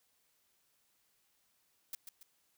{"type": "noise with echo", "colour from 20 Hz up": "blue", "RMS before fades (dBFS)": -41, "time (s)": [1.93, 1.95], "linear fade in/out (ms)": 2, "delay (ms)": 140, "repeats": 2, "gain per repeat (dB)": -7, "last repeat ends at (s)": 2.23, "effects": ["white hiss -75 dBFS RMS until 2.57 s"]}